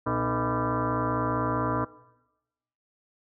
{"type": "tone with frequency modulation", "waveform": "sine", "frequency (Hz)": 437.3, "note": "A4", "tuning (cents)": -11, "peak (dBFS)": -24, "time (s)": [0.06, 1.85], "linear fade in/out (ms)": 10, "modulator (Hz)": 186, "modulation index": 4.8, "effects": ["noise-tail reverb RT60 1.0 s tail -20 dB re dry"]}